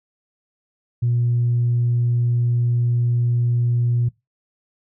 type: tone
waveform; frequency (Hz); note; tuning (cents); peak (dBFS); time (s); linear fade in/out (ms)
sine; 120; B2; -49; -15; 1.02-4.09; 10
effects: noise-tail reverb RT60 0.2 s tail -21 dB re dry + tanh soft clip ceiling -12 dBFS